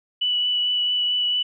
sine tone with vibrato, 2959 Hz, F#7, 1 cent flat, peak -19 dBFS, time 0.21-1.43 s, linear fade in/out 10 ms, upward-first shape triangle, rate 4.5 Hz, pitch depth 13 cents each way, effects none

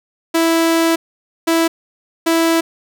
sawtooth tone bursts at uneven times, 329.6 Hz, E4, in tune, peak -8 dBFS, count 3, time 0.34-0.96 / 1.47-1.68 / 2.26-2.61 s, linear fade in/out 10 ms, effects none

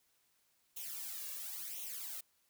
blue noise with flanger, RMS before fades -44 dBFS, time 0.76-2.21 s, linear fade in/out 10 ms, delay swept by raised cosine 0.31 to 1.81 ms, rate 0.96 Hz, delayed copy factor +0.75, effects white hiss -75 dBFS RMS until 2.49 s

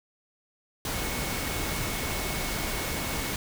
sine tone in noise, 2200 Hz, C#7, 14 cents flat, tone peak -40 dBFS, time 0.94-3.32 s, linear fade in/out 2 ms, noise pink, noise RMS -31 dBFS, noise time 0.85-3.36 s, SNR -12 dB, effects none

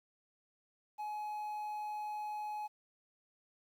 triangle tone with quantisation, 844 Hz, G#5, 28 cents sharp, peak -36 dBFS, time 0.98-2.68 s, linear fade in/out 20 ms, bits 11, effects none

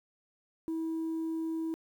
sine tone, 323.9 Hz, E4, 30 cents flat, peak -29 dBFS, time 0.68-1.74 s, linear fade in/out 0 ms, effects tanh soft clip ceiling -30 dBFS + 10-bit

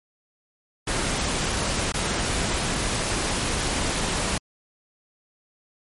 pink noise with dropouts, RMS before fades -25 dBFS, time 0.87-4.38 s, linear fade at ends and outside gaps 5 ms, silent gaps 1.922-1.94 s, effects MP3 48 kbps

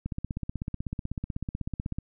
click train, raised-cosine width 5 ms, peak -19 dBFS, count 32, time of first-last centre 0.06-1.985 s, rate 16.1 Hz, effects none

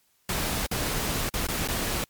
pink noise with dropouts, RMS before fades -28 dBFS, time 0.29-2.04 s, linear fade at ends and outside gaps 2 ms, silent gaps 0.665-0.713 / 1.292-1.339 / 1.469-1.485 / 1.676-1.685 s, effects white hiss -67 dBFS RMS until 2.09 s + MP3 96 kbps

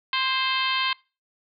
harmonic tone with a mistuned harmonic, 523.3 Hz, C5, in tune, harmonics 2 / 3 / 4 / 5 / 6 / 7 / 8 / 9, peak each -27 / -32 / -30 / -30 / -28 / -33 / -32 / -40 dBFS, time 0.13-0.93 s, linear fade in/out 2 ms, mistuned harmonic 3, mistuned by +26 cents, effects noise-tail reverb RT60 0.3 s tail -23 dB re dry

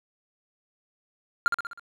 triangle tone with echo, 1396.9 Hz, F6, in tune, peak -15 dBFS, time 1.46-1.48 s, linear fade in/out 0 ms, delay 63 ms, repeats 5, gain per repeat -5 dB, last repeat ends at 1.795 s, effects none

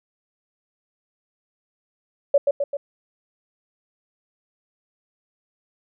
sine tone with echo, 567 Hz, C#5, 39 cents sharp, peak -11 dBFS, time 2.34-2.38 s, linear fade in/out 5 ms, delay 130 ms, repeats 3, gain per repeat -4 dB, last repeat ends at 2.77 s, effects none

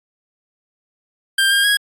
25% pulse tone with pitch steps, 1586 / 1609 / 1652 Hz, G6 / G6 / G#6, +20 / +45 / -10 cents, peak -9 dBFS, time 1.38-1.77 s, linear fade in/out 5 ms, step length 130 ms, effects AAC 48 kbps

